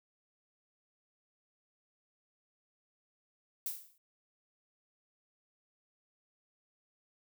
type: noise with exponential decay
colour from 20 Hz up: violet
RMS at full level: -34 dBFS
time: 3.66-3.98 s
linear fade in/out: 2 ms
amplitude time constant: 68 ms
effects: none